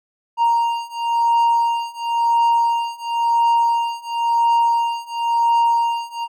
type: beating tone pair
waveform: triangle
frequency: 932.3 / 933.26 Hz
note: A#5 / A#5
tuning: 0 / +2 cents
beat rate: 0.96 Hz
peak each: -17 / -16 dBFS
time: 0.37-6.28 s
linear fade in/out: 50 ms
effects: none